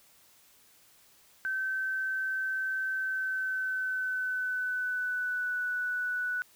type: tone with pitch glide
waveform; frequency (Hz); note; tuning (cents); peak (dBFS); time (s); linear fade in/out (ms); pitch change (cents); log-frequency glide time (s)
sine; 1541 to 1482.5; G6 to F#6; -30 to +3; -29; 1.45-6.42; 0; -67; 2.93-5.6
effects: white hiss -61 dBFS RMS until 6.55 s